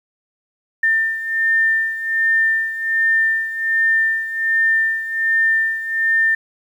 sine beating tone pair, 1800 / 1801.3 Hz, A6 / A6, +39 / +40 cents, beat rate 1.3 Hz, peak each -16 / -21 dBFS, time 0.83-6.35 s, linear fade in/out 5 ms, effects 8-bit

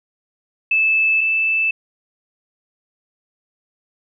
sine tone pair in turn, 2623 / 2636 Hz, E7 / E7, -9 / -1 cents, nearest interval unison, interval 8 cents, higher second, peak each -13 / -15 dBFS, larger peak first, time 0.71-1.21 / 1.21-1.71 s, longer neither, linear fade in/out 5 ms, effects none

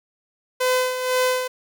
sawtooth tone with tremolo, 508 Hz, B4, 49 cents sharp, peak -13 dBFS, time 0.6-1.48 s, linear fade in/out 10 ms, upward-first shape sine, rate 2 Hz, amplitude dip 60%, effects none

